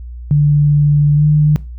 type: tone with pitch glide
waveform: sine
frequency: 146.83 to 150.52 Hz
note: D3 to D3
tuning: 0 to +43 cents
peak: -7 dBFS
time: 0.31-1.56 s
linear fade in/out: 0 ms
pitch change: +43 cents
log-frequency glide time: 1.15-1.24 s
effects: noise-tail reverb RT60 0.3 s tail -20 dB re dry + added 60 Hz sine -26 dBFS peak until 1.78 s